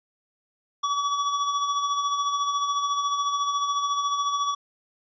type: tone with tremolo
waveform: square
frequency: 1140 Hz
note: C#6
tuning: 48 cents sharp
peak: -22 dBFS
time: 0.83-4.55 s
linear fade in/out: 10 ms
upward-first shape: sine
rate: 14 Hz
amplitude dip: 45%
effects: resampled to 16000 Hz